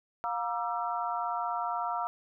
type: harmonic tone with a mistuned harmonic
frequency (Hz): 236.1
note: A#3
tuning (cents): +22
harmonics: 3 / 4 / 5 / 6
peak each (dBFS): -34 / -34 / -38 / -36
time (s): 0.24-2.07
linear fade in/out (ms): 0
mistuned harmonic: 6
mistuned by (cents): -93
effects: none